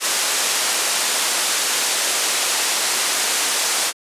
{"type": "low-pass noise", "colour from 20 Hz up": "white", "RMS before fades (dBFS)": -20, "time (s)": [0, 3.93], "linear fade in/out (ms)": 50, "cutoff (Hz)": 9700, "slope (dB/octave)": 24, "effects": ["high-pass 400 Hz 12 dB/octave", "resampled to 32000 Hz"]}